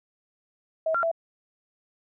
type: tone with pitch steps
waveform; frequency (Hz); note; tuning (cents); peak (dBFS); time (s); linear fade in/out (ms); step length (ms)
sine; 642 / 1377 / 663; E5 / F6 / E5; -46 / -25 / +10; -22; 0.86-1.115; 5; 85
effects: none